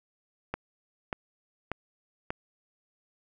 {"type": "click train", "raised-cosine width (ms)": 0.5, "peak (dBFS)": -16, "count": 4, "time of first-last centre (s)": [0.54, 2.305], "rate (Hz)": 1.7, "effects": []}